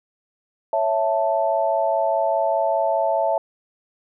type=chord; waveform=sine; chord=A major; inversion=first; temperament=equal; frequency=554.4 / 659.3 / 880 Hz; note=C#5 / E5 / A5; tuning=0 / 0 / 0 cents; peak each=-24 / -20 / -23 dBFS; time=0.73-3.38 s; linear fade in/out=2 ms; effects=none